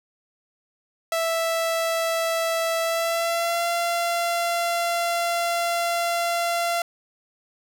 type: tone with pitch glide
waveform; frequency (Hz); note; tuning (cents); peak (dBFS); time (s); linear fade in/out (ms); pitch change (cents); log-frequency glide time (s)
sawtooth; 659.3 to 685.7; E5 to F5; 0 to -32; -18; 1.12-6.82; 2; +68; 2.82-3.67
effects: none